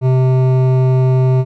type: tone with hard clipping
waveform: triangle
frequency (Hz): 129.4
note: C3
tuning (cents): -19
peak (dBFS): -11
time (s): 0.01-1.45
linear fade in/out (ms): 50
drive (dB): 16
effects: none